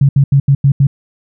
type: tone bursts at uneven times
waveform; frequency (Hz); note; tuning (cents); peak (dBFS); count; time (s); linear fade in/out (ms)
sine; 138.59; C#3; 0; -5; 6; 0.01-0.09 / 0.16-0.24 / 0.32-0.4 / 0.48-0.55 / 0.64-0.72 / 0.8-0.87; 5
effects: none